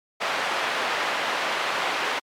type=band-pass noise; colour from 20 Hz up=pink; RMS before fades=-26 dBFS; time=0.2-2.2 s; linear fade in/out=20 ms; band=680 to 2900 Hz; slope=12 dB/octave; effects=MP3 96 kbps